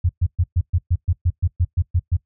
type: tone bursts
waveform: sine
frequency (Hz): 87.5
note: F2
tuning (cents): +4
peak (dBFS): -14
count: 13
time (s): 0.04-2.169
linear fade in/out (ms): 10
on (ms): 53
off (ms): 120
effects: noise-tail reverb RT60 0.1 s tail -19 dB re dry